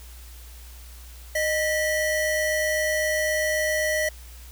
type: tone pair together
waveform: square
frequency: 616.1 / 1956 Hz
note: D#5 / B6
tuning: -17 / -17 cents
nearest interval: octave + minor sixth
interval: 2000 cents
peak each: -25 / -26 dBFS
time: 1.35-4.09 s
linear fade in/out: 5 ms
effects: added 60 Hz sine -41 dBFS peak until 4.51 s + white hiss -49 dBFS RMS until 4.51 s